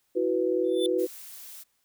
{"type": "chord", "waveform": "sine", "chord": "E suspended second", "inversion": "none", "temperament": "equal", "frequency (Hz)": [329.6, 370, 493.9], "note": ["E4", "F#4", "B4"], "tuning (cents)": [0, 0, 0], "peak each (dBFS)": [-29, -26, -27], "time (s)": [0.15, 1.07], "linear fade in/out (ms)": 20}
{"type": "tone with exponential growth", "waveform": "square", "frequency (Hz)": 3520, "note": "A7", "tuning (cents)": 0, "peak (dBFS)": -27, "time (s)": [0.64, 0.86], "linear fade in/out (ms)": 1, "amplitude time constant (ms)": 47}
{"type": "noise", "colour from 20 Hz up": "blue", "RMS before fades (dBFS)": -44, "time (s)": [0.98, 1.64], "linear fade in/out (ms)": 20}
{"effects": ["white hiss -72 dBFS RMS until 1.84 s"]}